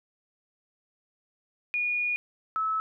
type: tone pair in turn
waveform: sine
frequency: 2445 / 1300.1 Hz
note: D#7 / E6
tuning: -31 / -24 cents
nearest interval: major seventh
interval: 1093 cents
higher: first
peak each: -25 dBFS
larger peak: neither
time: 1.74-2.16 / 2.56-2.8 s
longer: first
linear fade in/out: 0 ms
effects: none